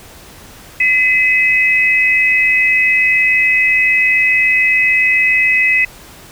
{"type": "tone pair together", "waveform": "sine", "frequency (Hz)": [2026, 2553], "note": ["B6", "D#7"], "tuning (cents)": [44, 44], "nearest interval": "major third", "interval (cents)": 400, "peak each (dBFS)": -12, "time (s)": [0.8, 5.85], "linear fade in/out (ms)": 5, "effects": ["pink hiss -38 dBFS RMS until 6.31 s"]}